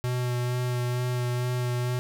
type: tone with vibrato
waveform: square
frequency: 123.6 Hz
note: B2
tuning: 2 cents sharp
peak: -26 dBFS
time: 0.04-1.99 s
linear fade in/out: 0 ms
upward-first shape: sine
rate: 2.2 Hz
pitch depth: 14 cents each way
effects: none